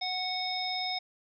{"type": "harmonic tone", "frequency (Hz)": 738, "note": "F#5", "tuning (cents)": -5, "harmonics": [1, 3, 5, 7], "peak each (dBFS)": [-35, -38, -36, -35], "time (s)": [0.01, 0.99], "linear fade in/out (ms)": 10, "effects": []}